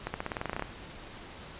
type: accelerating click train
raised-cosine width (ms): 0.5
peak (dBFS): -17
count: 13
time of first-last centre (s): 0.07-0.623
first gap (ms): 70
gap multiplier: 0.92
effects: pink hiss -46 dBFS RMS until 1.59 s + resampled to 8000 Hz